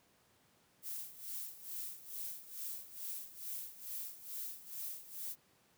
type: noise with tremolo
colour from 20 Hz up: violet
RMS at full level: -42 dBFS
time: 0.82-5.36 s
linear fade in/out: 50 ms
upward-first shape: sine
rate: 2.3 Hz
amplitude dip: 80%
effects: pink hiss -70 dBFS RMS until 5.77 s + high-pass 100 Hz 12 dB/octave